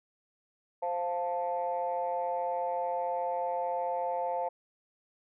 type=chord; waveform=sine; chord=F major; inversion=second; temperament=equal; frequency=523.3 / 698.5 / 880 Hz; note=C5 / F5 / A5; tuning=0 / 0 / 0 cents; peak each=-33 dBFS; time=0.82-4.49 s; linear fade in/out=10 ms; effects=tanh soft clip ceiling -22 dBFS